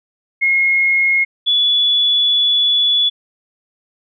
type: tone pair in turn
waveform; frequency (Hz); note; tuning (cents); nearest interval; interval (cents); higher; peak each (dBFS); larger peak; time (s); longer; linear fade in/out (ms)
sine; 2156 / 3426; C#7 / A7; -49 / -47; minor sixth; 802; second; -11; neither; 0.41-1.25 / 1.46-3.1; second; 20
effects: none